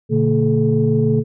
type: tone cluster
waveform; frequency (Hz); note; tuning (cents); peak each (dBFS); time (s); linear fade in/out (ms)
sine; 118.8 / 145.3 / 225.5 / 428.9; A#2 / D3 / A3 / A4; +33 / -18 / +43 / -44; -18; 0.09-1.24; 50
effects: tanh soft clip ceiling -3 dBFS